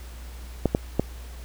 clicks, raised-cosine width 2 ms, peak -6 dBFS, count 3, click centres 0.657 / 0.749 / 0.996 s, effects added 60 Hz sine -37 dBFS peak until 1.44 s + pink hiss -48 dBFS RMS until 1.44 s

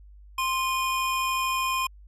square tone pair together, 1047.8 / 2462 Hz, C6 / D#7, +2 / -19 cents, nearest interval octave + minor third, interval 1479 cents, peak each -26 / -31 dBFS, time 0.38-1.87 s, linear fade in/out 5 ms, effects added 50 Hz sine -46 dBFS peak until 2.07 s + resampled to 32000 Hz

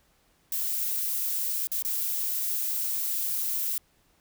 violet noise with dropouts, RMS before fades -29 dBFS, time 0.52-3.78 s, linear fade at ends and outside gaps 2 ms, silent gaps 1.671-1.716 / 1.824-1.848 s, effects pink hiss -66 dBFS RMS until 4.2 s

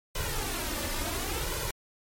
pink noise with flanger, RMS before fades -32 dBFS, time 0.15-1.71 s, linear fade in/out 5 ms, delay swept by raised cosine 2 to 3.4 ms, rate 0.7 Hz, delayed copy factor +0.7, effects MP3 64 kbps

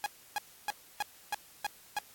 sawtooth tone bursts, 828 Hz, G#5, 5 cents flat, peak -26 dBFS, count 7, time 0.04-1.987 s, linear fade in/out 0 ms, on 21 ms, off 300 ms, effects white hiss -57 dBFS RMS until 2.14 s + AAC 64 kbps

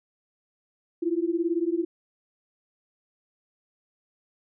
sine beating tone pair, 329.6 / 347.6 Hz, E4 / F4, 0 / -8 cents, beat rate 18 Hz, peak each -26 dBFS, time 1.02-1.85 s, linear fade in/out 10 ms, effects none

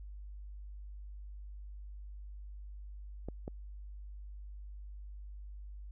clicks, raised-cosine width 2 ms, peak -27 dBFS, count 2, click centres 3.286 / 3.479 s, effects added 50 Hz sine -44 dBFS peak until 5.91 s

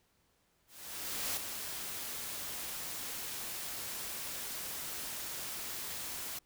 white noise with ADSR envelope, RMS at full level -35 dBFS, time 0.67-6.39 s, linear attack 700 ms, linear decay 4 ms, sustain -6 dB, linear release 6 ms, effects pink hiss -73 dBFS RMS until 6.45 s

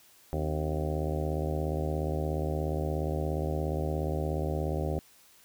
harmonic tone with a mistuned harmonic, 77 Hz, D#2, 17 cents flat, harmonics 1 / 2 / 3 / 4 / 5 / 6 / 7 / 8 / 9 / 10, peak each -32 / -34 / -41 / -40 / -37 / -42 / -38 / -43 / -42 / -44 dBFS, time 0.33-4.99 s, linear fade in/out 0 ms, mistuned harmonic 3, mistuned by +140 cents, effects white hiss -59 dBFS RMS until 5.44 s

